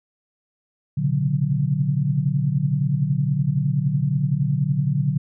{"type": "tone cluster", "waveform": "sine", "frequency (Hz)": [121.1, 134.2, 144.9, 182.8], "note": ["B2", "C3", "D3", "F#3"], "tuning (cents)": [-34, 44, -23, -21], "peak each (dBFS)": [-27, -26, -20, -26], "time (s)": [0.97, 5.18], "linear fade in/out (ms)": 10, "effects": []}